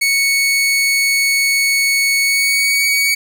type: tone with pitch glide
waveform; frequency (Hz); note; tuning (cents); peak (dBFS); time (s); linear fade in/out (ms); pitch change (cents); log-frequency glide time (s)
sawtooth; 2217 to 2248; C#7 to C#7; 0 to +24; -9; 0.01-3.15; 10; +24; 2.22-2.8
effects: none